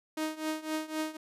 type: tone with tremolo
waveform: sawtooth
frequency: 312.2 Hz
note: D#4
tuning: 6 cents sharp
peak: -25 dBFS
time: 0.17-1.17 s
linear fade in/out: 5 ms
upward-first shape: triangle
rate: 3.9 Hz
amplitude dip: 90%
effects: resampled to 32000 Hz